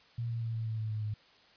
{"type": "tone with pitch steps", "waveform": "sine", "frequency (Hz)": [117.6, 115.91, 114.25, 112.61, 111, 109.41, 107.84, 106.29], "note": ["A#2", "A#2", "A#2", "A2", "A2", "A2", "A2", "G#2"], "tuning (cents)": [16, -9, -34, 41, 16, -9, -34, 41], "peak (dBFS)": -32, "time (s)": [0.18, 1.14], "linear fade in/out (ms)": 5, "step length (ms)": 120, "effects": ["white hiss -61 dBFS RMS until 1.56 s", "resampled to 11025 Hz"]}